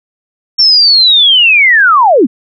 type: linear sweep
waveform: sine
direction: down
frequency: 5470 to 199.1 Hz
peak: -3 dBFS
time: 0.58-2.27 s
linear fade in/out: 20 ms
effects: none